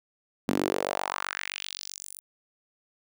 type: tone with high-pass filter sweep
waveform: sawtooth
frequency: 47.69 Hz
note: G1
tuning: 47 cents flat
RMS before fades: -32 dBFS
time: 0.48-2.2 s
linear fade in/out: 0 ms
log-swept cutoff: 230 to 11000 Hz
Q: 2.7
effects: none